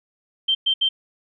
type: tone bursts at uneven times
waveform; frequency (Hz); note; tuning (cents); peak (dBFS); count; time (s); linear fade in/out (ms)
sine; 3136; G7; 0; -16; 3; 0.48-0.55 / 0.66-0.74 / 0.81-0.89; 10
effects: none